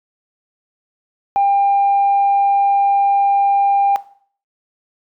sine tone, 798 Hz, G5, 31 cents sharp, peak -10 dBFS, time 1.36-3.96 s, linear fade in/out 0 ms, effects noise-tail reverb RT60 0.5 s tail -17 dB re dry + tanh soft clip ceiling -8 dBFS

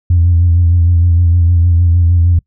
sine tone with vibrato, 86 Hz, F2, 26 cents flat, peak -5 dBFS, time 0.1-2.39 s, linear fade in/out 5 ms, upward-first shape sine, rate 6.5 Hz, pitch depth 47 cents each way, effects noise-tail reverb RT60 0.1 s tail -25 dB re dry + tanh soft clip ceiling -2 dBFS

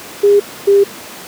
sine tone pair in turn, 406.6 / 399.8 Hz, G#4 / G4, -37 / +34 cents, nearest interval unison, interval 29 cents, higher first, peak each -5 dBFS, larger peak neither, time 0.23-0.4 / 0.67-0.84 s, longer neither, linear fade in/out 10 ms, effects pink hiss -31 dBFS RMS until 1.27 s + high-pass 200 Hz 12 dB/octave

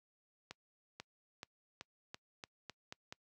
accelerating click train, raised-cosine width 0.2 ms, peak -28 dBFS, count 9, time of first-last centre 0.51-3.125 s, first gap 490 ms, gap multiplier 0.88, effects noise-tail reverb RT60 0.1 s tail -26 dB re dry + high-pass 80 Hz 12 dB/octave

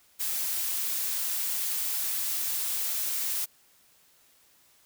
blue noise, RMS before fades -30 dBFS, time 0.19-3.46 s, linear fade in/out 20 ms, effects white hiss -62 dBFS RMS until 4.85 s

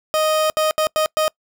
30% pulse tone bursts at uneven times, 622.3 Hz, D#5, in tune, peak -13 dBFS, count 5, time 0.14-0.5 / 0.57-0.71 / 0.78-0.87 / 0.96-1.06 / 1.17-1.28 s, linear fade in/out 0 ms, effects noise-tail reverb RT60 0.1 s tail -26 dB re dry

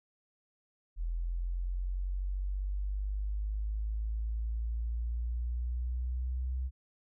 sine linear sweep, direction up, 41.76 to 64.3 Hz, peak -31 dBFS, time 0.96-6.71 s, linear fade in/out 50 ms, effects none

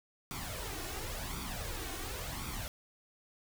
pink noise with flanger, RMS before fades -40 dBFS, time 0.31-2.68 s, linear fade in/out 0 ms, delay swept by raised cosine 0.85 to 2.75 ms, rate 0.93 Hz, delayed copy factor +0.65, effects none

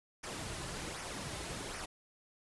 pink noise with flanger, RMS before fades -42 dBFS, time 0.23-1.86 s, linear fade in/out 10 ms, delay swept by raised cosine 0.25 to 4.35 ms, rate 1.3 Hz, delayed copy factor -0.5, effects resampled to 24000 Hz

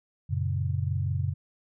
sine chord, F# major, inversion none, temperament equal, 92.5 / 116.54 / 138.59 Hz, F#2 / A#2 / C#3, 0 / 0 / 0 cents, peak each -28 / -32 / -30 dBFS, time 0.29-1.34 s, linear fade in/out 20 ms, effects none

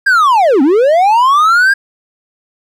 triangle linear two-way sweep, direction down then up, 1633 to 251.9 to 1633 Hz, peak -4 dBFS, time 0.06-1.74 s, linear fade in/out 10 ms, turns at 0.62 s, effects none

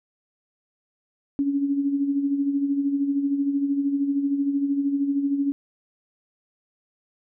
sine tone with tremolo, 280.5 Hz, C#4, 21 cents sharp, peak -18 dBFS, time 1.39-5.52 s, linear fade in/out 0 ms, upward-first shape sine, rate 13 Hz, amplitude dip 55%, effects none

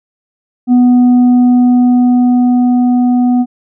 sine tone with frequency modulation, 246.9 Hz, B3, in tune, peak -5 dBFS, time 0.67-3.46 s, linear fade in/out 50 ms, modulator 494 Hz, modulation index 0.34, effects none

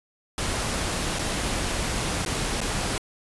pink noise with dropouts, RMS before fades -27 dBFS, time 0.38-2.98 s, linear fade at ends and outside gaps 1 ms, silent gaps 1.188-1.192 / 2.25-2.261 / 2.605-2.614 s, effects resampled to 24000 Hz

